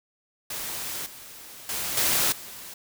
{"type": "noise with level steps", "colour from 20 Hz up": "white", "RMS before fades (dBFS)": [-33, -44, -30, -23, -41], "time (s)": [0.5, 2.74], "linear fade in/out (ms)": 5, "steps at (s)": [1.06, 1.69, 1.97, 2.32], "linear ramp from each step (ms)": 2, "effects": []}